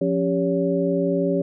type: tone cluster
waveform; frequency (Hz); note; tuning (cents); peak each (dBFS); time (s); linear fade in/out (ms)
sine; 176.2 / 276.3 / 397.7 / 565; F3 / C#4 / G4 / C#5; +16 / -6 / +25 / +33; -24; 0.01-1.42; 5
effects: none